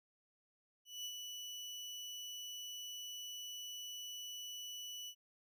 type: tone with ADSR envelope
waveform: 30% pulse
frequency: 2960 Hz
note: F#7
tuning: in tune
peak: -38 dBFS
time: 0.85-5.15 s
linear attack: 200 ms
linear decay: 61 ms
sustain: -4 dB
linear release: 69 ms
effects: none